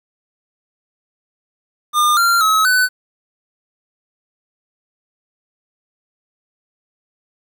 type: tone with pitch steps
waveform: square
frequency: 1208 / 1382 / 1284 / 1502 Hz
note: D6 / F6 / E6 / F#6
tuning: +48 / -19 / -46 / +26 cents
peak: -12 dBFS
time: 1.93-2.89 s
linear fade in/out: 50 ms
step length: 240 ms
effects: 8-bit